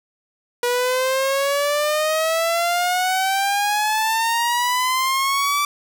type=exponential sweep; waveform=sawtooth; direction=up; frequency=482.4 to 1167 Hz; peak=-14 dBFS; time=0.63-5.65 s; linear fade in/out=2 ms; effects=none